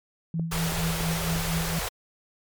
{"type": "tone with tremolo", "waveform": "sine", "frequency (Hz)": 164.81, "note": "E3", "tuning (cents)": 0, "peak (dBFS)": -24, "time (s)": [0.34, 1.79], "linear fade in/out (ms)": 2, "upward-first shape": "sine", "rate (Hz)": 4.3, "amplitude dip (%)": 60}
{"type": "clicks", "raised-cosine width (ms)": 2, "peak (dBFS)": -23, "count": 4, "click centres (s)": [0.396, 0.72, 1.008, 1.358]}
{"type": "band-stop noise", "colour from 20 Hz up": "pink", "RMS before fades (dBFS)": -30, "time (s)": [0.51, 1.89], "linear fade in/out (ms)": 10, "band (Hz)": [110, 380], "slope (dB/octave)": 48}
{"effects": ["MP3 96 kbps"]}